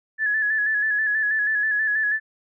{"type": "tone with vibrato", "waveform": "sine", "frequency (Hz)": 1717, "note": "A6", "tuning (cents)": -43, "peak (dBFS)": -19, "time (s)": [0.18, 2.2], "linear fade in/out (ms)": 50, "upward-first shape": "square", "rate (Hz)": 6.2, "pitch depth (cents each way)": 38, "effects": []}